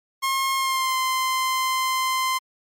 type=tone with pitch glide; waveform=sawtooth; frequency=1073 to 1040 Hz; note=C6 to C6; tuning=+43 to -11 cents; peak=-17 dBFS; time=0.22-2.39 s; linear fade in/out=20 ms; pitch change=-54 cents; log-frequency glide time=0.56-0.96 s; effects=MP3 64 kbps